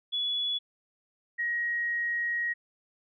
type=tone pair in turn; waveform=sine; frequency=3405 / 1890.1 Hz; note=G#7 / A#6; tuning=+42 / +23 cents; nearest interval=minor seventh; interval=1019 cents; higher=first; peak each=-27 dBFS; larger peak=neither; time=0.12-0.59 / 1.38-2.54 s; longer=second; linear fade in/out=20 ms; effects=none